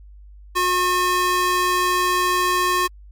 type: tone with high-pass filter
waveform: square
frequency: 361.4 Hz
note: F#4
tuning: 41 cents flat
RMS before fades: -19 dBFS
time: 0.55-2.88 s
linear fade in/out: 20 ms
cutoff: 780 Hz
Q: 1.8
effects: added 50 Hz sine -40 dBFS peak until 3.11 s + MP3 96 kbps